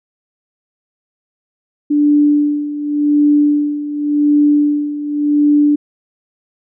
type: tone with tremolo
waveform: sine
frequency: 293.7 Hz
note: D4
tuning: in tune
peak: -7 dBFS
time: 1.9-5.76 s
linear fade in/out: 10 ms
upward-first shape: sine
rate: 0.89 Hz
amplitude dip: 75%
effects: none